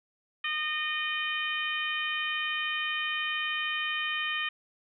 harmonic tone, 613 Hz, D#5, 26 cents flat, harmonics 2 / 3 / 4 / 5 / 6, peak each -37 / -33 / -34 / -34 / -45 dBFS, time 0.44-4.49 s, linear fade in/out 5 ms, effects none

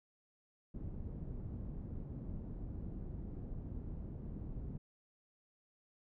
pink low-pass noise, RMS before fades -44 dBFS, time 0.74-4.78 s, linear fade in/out 10 ms, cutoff 240 Hz, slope 12 dB/octave, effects none

